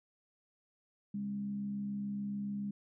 sine tone with frequency modulation, 203.2 Hz, G#3, 38 cents flat, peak -35 dBFS, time 1.14-2.71 s, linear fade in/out 5 ms, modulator 67 Hz, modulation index 0.33, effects none

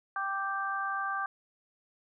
harmonic tone, 392 Hz, G4, in tune, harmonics 2 / 3 / 4, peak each -37 / -33 / -35 dBFS, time 0.16-1.26 s, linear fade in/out 2 ms, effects none

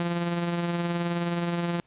sawtooth tone with tremolo, 172.1 Hz, F3, 25 cents flat, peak -20 dBFS, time 0-1.8 s, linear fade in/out 0 ms, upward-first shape triangle, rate 19 Hz, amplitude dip 40%, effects pink hiss -64 dBFS RMS until 1.86 s + resampled to 8000 Hz

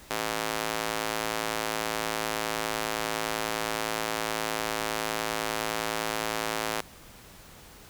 square tone with high-pass filter, 54.9 Hz, A1, 3 cents flat, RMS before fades -31 dBFS, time 0.1-6.81 s, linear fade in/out 5 ms, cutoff 510 Hz, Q 0.55, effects pink hiss -50 dBFS RMS until 7.89 s

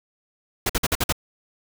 pink noise bursts, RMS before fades -21 dBFS, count 6, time 0.66-1.125 s, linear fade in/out 5 ms, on 35 ms, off 51 ms, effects none

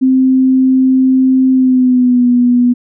sine tone with pitch glide, 260.8 to 244.7 Hz, C4 to B3, -5 to -16 cents, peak -6 dBFS, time 0.01-2.74 s, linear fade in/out 20 ms, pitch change -111 cents, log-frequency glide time 1.52-2.26 s, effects none

